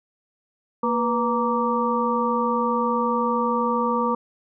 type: harmonic tone with a mistuned harmonic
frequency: 233.1 Hz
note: A#3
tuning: in tune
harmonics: 1 / 2 / 4 / 5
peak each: -25 / -25 / -25 / -25 dBFS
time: 0.83-4.15 s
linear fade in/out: 5 ms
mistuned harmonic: 2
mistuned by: +80 cents
effects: none